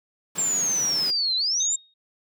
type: high-pass noise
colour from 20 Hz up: pink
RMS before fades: -37 dBFS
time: 0.35-1.11 s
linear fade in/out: 10 ms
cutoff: 130 Hz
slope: 48 dB/octave
type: linear two-way sweep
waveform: sine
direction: down then up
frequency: 7459 to 3951 to 7459 Hz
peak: -21 dBFS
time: 0.38-1.76 s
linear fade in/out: 5 ms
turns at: 1.36 s
type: tone with exponential decay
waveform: sine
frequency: 3729 Hz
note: A#7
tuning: in tune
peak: -25 dBFS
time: 1.6-1.94 s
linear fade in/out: 5 ms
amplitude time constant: 73 ms
effects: none